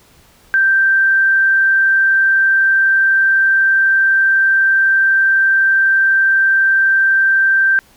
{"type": "tone", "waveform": "sine", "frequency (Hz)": 1568, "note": "G6", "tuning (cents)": 0, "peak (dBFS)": -9, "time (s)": [0.54, 7.79], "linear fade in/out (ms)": 0, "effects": ["pink hiss -49 dBFS RMS until 7.96 s"]}